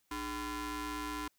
sawtooth ring-modulated tone, 356.4 Hz, F4, 35 cents sharp, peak -30 dBFS, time 0.11-1.28 s, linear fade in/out 5 ms, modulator 655 Hz, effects white hiss -75 dBFS RMS until 1.38 s

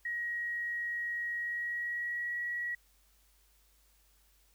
sine tone with pitch glide, 1896 to 1920.2 Hz, A#6 to B6, +29 to -49 cents, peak -33 dBFS, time 0.05-2.75 s, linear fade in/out 5 ms, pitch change +22 cents, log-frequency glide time 1.35-2.39 s, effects added 50 Hz sine -67 dBFS peak until 4.54 s + white hiss -69 dBFS RMS until 4.54 s

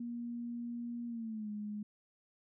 sine tone with pitch glide, 237.5 to 209.2 Hz, A#3 to G#3, +33 to +13 cents, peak -38 dBFS, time 0-1.83 s, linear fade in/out 5 ms, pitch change -220 cents, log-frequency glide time 1.07-1.5 s, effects none

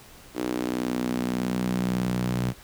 sawtooth tone with high-pass filter sweep, 61.74 Hz, B1, in tune, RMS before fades -27 dBFS, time 0.34-2.54 s, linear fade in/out 50 ms, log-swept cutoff 320 to 140 Hz, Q 3.4, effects pink hiss -49 dBFS RMS until 2.63 s

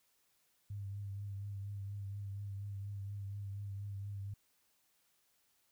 sine tone with vibrato, 100 Hz, G2, 35 cents sharp, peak -40 dBFS, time 0.7-4.34 s, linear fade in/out 5 ms, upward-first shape triangle, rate 4.2 Hz, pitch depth 38 cents each way, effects white hiss -75 dBFS RMS until 5.71 s

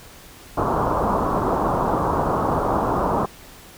white low-pass noise, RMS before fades -21 dBFS, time 0.57-3.26 s, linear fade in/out 10 ms, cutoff 1200 Hz, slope 48 dB/octave, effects pink hiss -44 dBFS RMS until 3.77 s

